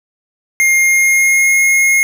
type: tone with pitch glide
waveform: square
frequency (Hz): 2126 to 2151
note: C7 to C7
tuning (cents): +27 to +47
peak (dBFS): -9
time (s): 0.6-2.03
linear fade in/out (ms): 0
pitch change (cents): +20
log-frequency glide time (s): 0.77-1.58
effects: none